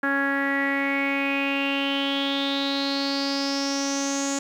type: tone with low-pass filter sweep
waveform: sawtooth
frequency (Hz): 277.2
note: C#4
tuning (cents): 0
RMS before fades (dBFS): -25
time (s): 0.03-4.39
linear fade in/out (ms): 5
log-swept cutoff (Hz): 1600 to 7000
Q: 8.4
effects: 9-bit